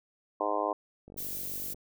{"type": "harmonic tone", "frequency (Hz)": 103.83, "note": "G#2", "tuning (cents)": 0, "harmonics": [3, 4, 5, 6, 7, 8, 9, 10], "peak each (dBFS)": [-38, -37, -36, -34, -36, -38, -36, -34], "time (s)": [0.4, 0.73], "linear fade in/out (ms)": 5}
{"type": "click train", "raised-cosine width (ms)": 2, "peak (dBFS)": -36, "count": 33, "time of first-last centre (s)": [1.08, 1.745], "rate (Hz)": 48.1}
{"type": "noise", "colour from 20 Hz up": "violet", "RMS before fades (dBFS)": -37, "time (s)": [1.17, 1.74], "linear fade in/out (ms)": 10}
{"effects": []}